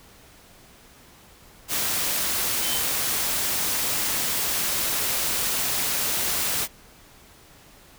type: tone in noise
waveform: sine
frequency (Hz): 3083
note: G7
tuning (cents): -29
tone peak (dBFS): -31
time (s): 2.61-2.82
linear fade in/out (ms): 50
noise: white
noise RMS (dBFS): -25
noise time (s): 1.68-6.68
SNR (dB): -9
effects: pink hiss -51 dBFS RMS until 7.98 s